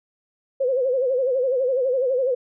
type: tone with vibrato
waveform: sine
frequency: 516 Hz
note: C5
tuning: 24 cents flat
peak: -18 dBFS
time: 0.6-2.35 s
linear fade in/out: 10 ms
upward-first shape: sine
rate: 12 Hz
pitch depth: 100 cents each way
effects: none